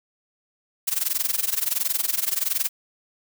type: noise with amplitude modulation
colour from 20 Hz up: blue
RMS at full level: -21 dBFS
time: 0.87-2.69 s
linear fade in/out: 10 ms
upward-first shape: sine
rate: 21.4 Hz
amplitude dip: 90%
effects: none